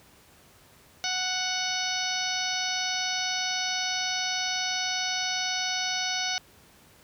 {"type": "harmonic tone with a mistuned harmonic", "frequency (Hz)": 740, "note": "F#5", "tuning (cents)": 0, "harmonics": [1, 2, 3, 4, 5, 6, 7, 8], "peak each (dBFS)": [-35, -35, -35, -35, -35, -35, -35, -35], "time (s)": [1.04, 6.38], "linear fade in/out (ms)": 0, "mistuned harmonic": 7, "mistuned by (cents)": 24, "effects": ["pink hiss -56 dBFS RMS until 7.03 s", "high-pass 60 Hz 12 dB/octave"]}